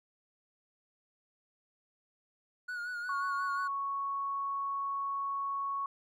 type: tone with vibrato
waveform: triangle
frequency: 1450 Hz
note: F#6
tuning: 35 cents flat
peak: -34 dBFS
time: 2.68-3.68 s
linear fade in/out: 10 ms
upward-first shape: sine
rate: 5.6 Hz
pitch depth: 44 cents each way
type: tone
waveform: sine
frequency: 1108.7 Hz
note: C#6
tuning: in tune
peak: -32 dBFS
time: 3.09-5.86 s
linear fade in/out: 2 ms
effects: none